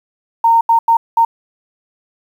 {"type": "tone bursts at uneven times", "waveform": "sine", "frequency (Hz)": 919, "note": "A#5", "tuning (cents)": -25, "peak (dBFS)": -7, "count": 4, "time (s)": [[0.44, 0.61], [0.69, 0.79], [0.88, 0.97], [1.17, 1.25]], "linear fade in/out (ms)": 5, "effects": ["7-bit"]}